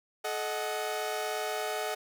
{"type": "chord", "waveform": "sawtooth", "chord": "D# diminished", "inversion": "second", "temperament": "equal with one note detuned", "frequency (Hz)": [430.9, 622.3, 740], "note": ["A4", "D#5", "F#5"], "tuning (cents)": [-36, 0, 0], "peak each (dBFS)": -32, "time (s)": [0.24, 1.95], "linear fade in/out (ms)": 10, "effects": []}